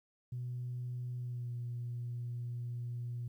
sine tone with pitch glide, 123.47 to 120.44 Hz, B2 to B2, 0 to -43 cents, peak -36 dBFS, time 0.32-3.28 s, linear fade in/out 5 ms, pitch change -43 cents, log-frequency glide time 1.18-1.54 s, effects tanh soft clip ceiling -33 dBFS + 12-bit

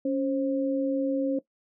sine tone pair together, 277.2 / 530.9 Hz, C#4 / C5, 0 / +25 cents, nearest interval major seventh, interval 1125 cents, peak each -25 / -28 dBFS, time 0.05-1.39 s, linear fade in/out 5 ms, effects noise-tail reverb RT60 0.1 s tail -17 dB re dry

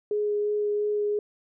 sine tone with vibrato, 416.5 Hz, G#4, 5 cents sharp, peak -23 dBFS, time 0.11-1.19 s, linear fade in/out 2 ms, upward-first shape sine, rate 2.9 Hz, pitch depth 9 cents each way, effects none

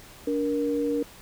sine tone pair together, 288.9 / 470.5 Hz, D4 / A#4, -28 / +16 cents, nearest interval minor sixth, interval 844 cents, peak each -26 dBFS, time 0.27-1.03 s, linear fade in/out 5 ms, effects pink hiss -48 dBFS RMS until 1.21 s

